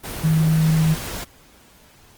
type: tone in noise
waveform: sine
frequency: 159 Hz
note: D#3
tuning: 38 cents sharp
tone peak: -14 dBFS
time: 0.23-0.95 s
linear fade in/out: 20 ms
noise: pink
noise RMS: -30 dBFS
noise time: 0.03-1.25 s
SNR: +13 dB
effects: pink hiss -51 dBFS RMS until 2.17 s + Opus 24 kbps